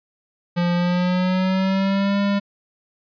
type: tone with pitch glide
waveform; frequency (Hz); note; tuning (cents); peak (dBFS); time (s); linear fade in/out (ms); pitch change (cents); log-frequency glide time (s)
square; 174.61 to 200.6; F3 to G3; 0 to +40; -18; 0.56-2.4; 20; +240; 0.74-2.18
effects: resampled to 11025 Hz